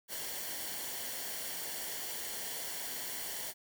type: noise with comb filter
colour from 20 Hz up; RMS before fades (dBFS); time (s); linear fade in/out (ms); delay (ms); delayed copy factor
white; -40; 0.08-3.54; 50; 0.79; -0.55
effects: none